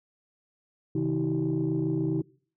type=tone cluster; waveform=sine; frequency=133.1 / 160.4 / 319.3 / 384.5 Hz; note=C3 / E3 / D#4 / G4; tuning=+30 / -47 / +45 / -33 cents; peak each=-30 / -30 / -27 / -32 dBFS; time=0.95-2.22 s; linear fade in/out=5 ms; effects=noise-tail reverb RT60 0.5 s tail -23 dB re dry + tanh soft clip ceiling -18 dBFS